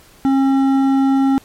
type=tone with hard clipping; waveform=sine; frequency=270.3 Hz; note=C#4; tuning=44 cents flat; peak=-13 dBFS; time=0.25-1.38 s; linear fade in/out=0 ms; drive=9 dB; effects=pink hiss -47 dBFS RMS until 1.44 s + MP3 64 kbps